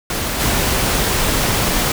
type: noise with level steps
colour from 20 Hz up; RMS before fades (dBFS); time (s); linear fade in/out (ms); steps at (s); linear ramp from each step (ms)
pink; -21 / -17; 0.1-1.92; 2; 0.39; 20
effects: none